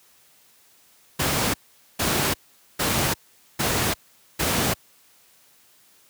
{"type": "noise bursts", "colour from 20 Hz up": "pink", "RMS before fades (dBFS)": -22, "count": 5, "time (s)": [1.19, 4.74], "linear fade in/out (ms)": 10, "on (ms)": 350, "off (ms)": 450, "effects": ["white hiss -57 dBFS RMS until 6.09 s", "high-pass 80 Hz 12 dB/octave"]}